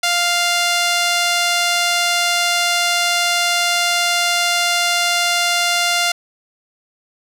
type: tone with band-pass filter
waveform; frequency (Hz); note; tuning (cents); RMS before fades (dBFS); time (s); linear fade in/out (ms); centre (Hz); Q
sawtooth; 698.5; F5; 0; -17; 0.03-6.12; 5; 4400; 0.64
effects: none